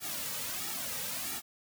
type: noise with flanger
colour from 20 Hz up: white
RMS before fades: -37 dBFS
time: 0-1.42 s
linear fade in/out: 50 ms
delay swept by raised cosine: 1.9 to 2.9 ms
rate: 1.5 Hz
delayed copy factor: -1
effects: none